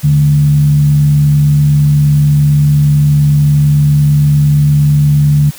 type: tone with frequency modulation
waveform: sine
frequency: 146.83 Hz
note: D3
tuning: in tune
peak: -5 dBFS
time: 0.03-5.51 s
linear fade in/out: 20 ms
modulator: 68.7 Hz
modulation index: 0.29
effects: white hiss -33 dBFS RMS until 5.58 s